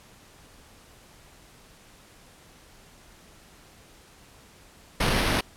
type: noise with sample-and-hold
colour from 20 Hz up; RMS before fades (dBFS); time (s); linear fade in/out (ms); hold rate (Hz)
pink; -24; 5-5.41; 5; 7350
effects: pink hiss -53 dBFS RMS until 5.56 s + low-pass 12000 Hz 12 dB/octave